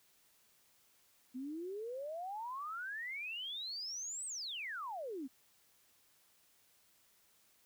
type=exponential two-way sweep; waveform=sine; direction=up then down; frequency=246.1 to 8372 to 246.1 Hz; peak=-40 dBFS; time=1.34-5.28 s; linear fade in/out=20 ms; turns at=4.26 s; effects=white hiss -70 dBFS RMS until 7.65 s